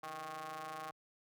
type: ring-modulated tone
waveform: sawtooth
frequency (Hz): 154.3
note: D#3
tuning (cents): -14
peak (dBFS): -36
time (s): 0.03-0.91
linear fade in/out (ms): 5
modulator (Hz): 939
effects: high-pass 60 Hz 12 dB/octave